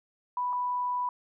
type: tone pair in turn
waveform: sine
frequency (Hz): 987.8 / 987.8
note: B5 / B5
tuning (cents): 0 / 0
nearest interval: unison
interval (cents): 0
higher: neither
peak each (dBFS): -27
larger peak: neither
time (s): 0.37-0.53 / 0.53-1.09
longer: second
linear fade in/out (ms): 2
effects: none